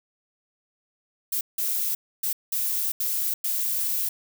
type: noise bursts at uneven times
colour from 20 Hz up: violet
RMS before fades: -26 dBFS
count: 6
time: 1.32-1.41 / 1.58-1.95 / 2.23-2.33 / 2.52-2.92 / 3-3.34 / 3.44-4.09 s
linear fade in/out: 5 ms
effects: none